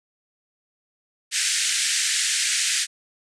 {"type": "band-pass noise", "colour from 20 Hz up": "white", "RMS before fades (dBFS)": -23, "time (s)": [1.31, 2.87], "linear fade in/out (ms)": 50, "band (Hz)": [1600, 9100], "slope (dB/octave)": 48, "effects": []}